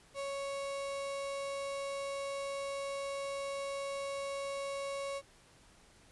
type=tone; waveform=35% pulse; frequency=554.4 Hz; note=C#5; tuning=in tune; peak=-35 dBFS; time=0.14-5.22 s; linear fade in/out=50 ms; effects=pink hiss -62 dBFS RMS until 6.11 s + resampled to 24000 Hz